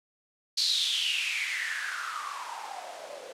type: noise with band-pass filter sweep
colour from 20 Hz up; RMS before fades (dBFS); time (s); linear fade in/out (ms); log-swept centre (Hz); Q
blue; -32; 0.57-3.33; 10; 4400 to 490; 7.9
effects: low-pass 9000 Hz 12 dB/octave